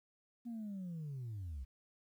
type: linear sweep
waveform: sine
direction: down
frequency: 241.4 to 59.8 Hz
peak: -39 dBFS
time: 0.45-1.65 s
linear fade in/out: 20 ms
effects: tanh soft clip ceiling -39 dBFS + 12-bit